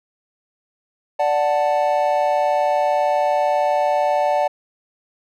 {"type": "chord", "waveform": "triangle", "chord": "D major", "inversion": "none", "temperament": "equal", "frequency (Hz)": [587.3, 740, 880], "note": ["D5", "F#5", "A5"], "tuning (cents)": [0, 0, 0], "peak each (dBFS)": [-17, -18, -20], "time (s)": [1.19, 4.48], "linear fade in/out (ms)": 10, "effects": []}